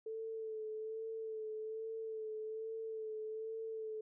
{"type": "tone with vibrato", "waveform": "sine", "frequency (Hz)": 440, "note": "A4", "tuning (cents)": 0, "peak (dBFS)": -40, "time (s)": [0.06, 4.01], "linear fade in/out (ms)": 5, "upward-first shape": "sine", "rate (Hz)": 1.2, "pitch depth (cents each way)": 27, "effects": []}